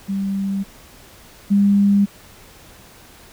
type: tone pair in turn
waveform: sine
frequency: 196 / 200.9 Hz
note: G3 / G3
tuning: 0 / +43 cents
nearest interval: unison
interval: 43 cents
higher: second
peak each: -19 / -11 dBFS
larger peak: second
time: 0.08-0.64 / 1.5-2.06 s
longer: neither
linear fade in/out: 20 ms
effects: pink hiss -45 dBFS RMS until 3.32 s